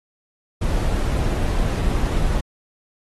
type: noise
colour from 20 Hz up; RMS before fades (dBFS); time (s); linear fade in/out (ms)
brown; -20; 0.61-2.41; 10
effects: AAC 32 kbps